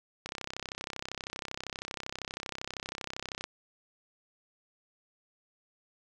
click train, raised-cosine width 0.2 ms, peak -19 dBFS, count 105, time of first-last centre 0.26-3.44 s, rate 32.7 Hz, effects none

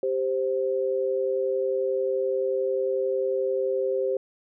sine tone pair together, 392 / 523.3 Hz, G4 / C5, 0 / 0 cents, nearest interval perfect fourth, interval 500 cents, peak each -26 / -25 dBFS, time 0.03-4.17 s, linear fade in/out 2 ms, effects none

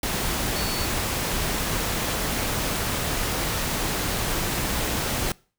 sine tone in noise, 4450 Hz, C#8, 6 cents sharp, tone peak -32 dBFS, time 0.56-0.85 s, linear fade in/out 2 ms, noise pink, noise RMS -26 dBFS, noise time 0.03-5.32 s, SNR -9 dB, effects noise-tail reverb RT60 0.4 s tail -24 dB re dry

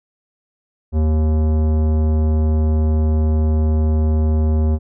sine tone with tanh clipping, 77.78 Hz, D#2, in tune, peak -15 dBFS, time 0.92-4.79 s, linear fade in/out 50 ms, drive 16 dB, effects none

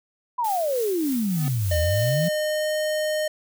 sine exponential two-way sweep, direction down then up, 1012 to 78 to 178.2 Hz, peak -21 dBFS, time 0.38-2.29 s, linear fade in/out 10 ms, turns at 1.79 s
blue noise with tremolo, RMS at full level -34 dBFS, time 0.44-2.28 s, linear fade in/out 5 ms, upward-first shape triangle, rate 3.3 Hz, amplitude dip 40%
square tone with exponential growth, 250.8 Hz, B3, 27 cents sharp, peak -29 dBFS, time 1.2-1.48 s, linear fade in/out 0 ms, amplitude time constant 59 ms
square tone with pitch glide, 607 to 614.4 Hz, D#5 to D#5, -43 to -22 cents, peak -23 dBFS, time 1.71-3.28 s, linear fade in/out 5 ms, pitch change +21 cents, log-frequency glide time 1.93-2.75 s
effects none

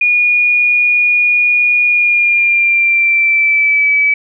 sine tone with pitch glide, 2443 to 2293 Hz, D#7 to D7, -32 to -42 cents, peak -8 dBFS, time 0.01-4.14 s, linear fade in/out 5 ms, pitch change -110 cents, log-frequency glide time 1.85-3.9 s, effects none

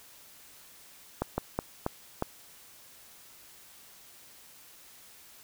slowing click train, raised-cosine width 1 ms, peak -14 dBFS, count 5, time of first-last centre 1.22-2.224 s, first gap 160 ms, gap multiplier 1.31, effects white hiss -54 dBFS RMS until 5.43 s

